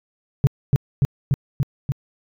sine tone with echo, 136.8 Hz, C#3, 23 cents flat, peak -7 dBFS, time 0.44-0.47 s, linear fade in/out 0 ms, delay 290 ms, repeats 5, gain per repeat -2 dB, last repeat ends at 1.92 s, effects tanh soft clip ceiling -9 dBFS

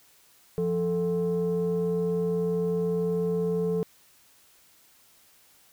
sine tone pair together, 173.96 / 440 Hz, F3 / A4, -6 / 0 cents, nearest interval octave + major third, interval 1606 cents, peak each -26 / -24 dBFS, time 0.58-3.83 s, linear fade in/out 0 ms, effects tanh soft clip ceiling -20 dBFS + white hiss -59 dBFS RMS until 5.72 s

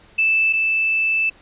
sine tone pair in turn, 2637 / 2637 Hz, E7 / E7, 0 / 0 cents, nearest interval unison, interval 0 cents, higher neither, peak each -14 / -16 dBFS, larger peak first, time 0.18-0.53 / 0.53-1.3 s, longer second, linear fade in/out 10 ms, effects pink hiss -50 dBFS RMS until 1.41 s + resampled to 8000 Hz

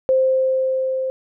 sine tone with level ramp, 523.3 Hz, C5, in tune, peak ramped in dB -12 to -20 dBFS, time 0.09-1.1 s, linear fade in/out 0 ms, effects none

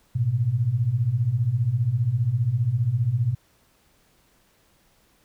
sine beating tone pair, 108.3 / 123.3 Hz, A2 / B2, -27 / -2 cents, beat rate 15 Hz, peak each -25 / -21 dBFS, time 0.15-3.35 s, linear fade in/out 10 ms, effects pink hiss -62 dBFS RMS until 5.24 s

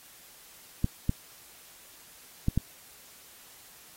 clicks, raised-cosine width 5 ms, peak -12 dBFS, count 4, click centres 0.844 / 1.094 / 2.484 / 2.576 s, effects white hiss -53 dBFS RMS until 3.96 s + AAC 48 kbps

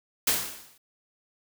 white noise with exponential decay, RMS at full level -21 dBFS, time 0.27-0.78 s, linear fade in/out 5 ms, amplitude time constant 110 ms, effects none

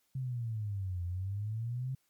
sine exponential two-way sweep, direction down then up, 134 to 86.6 to 134 Hz, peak -33 dBFS, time 0.15-1.95 s, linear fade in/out 5 ms, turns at 1.04 s, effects white hiss -75 dBFS RMS until 2.09 s + MP3 96 kbps

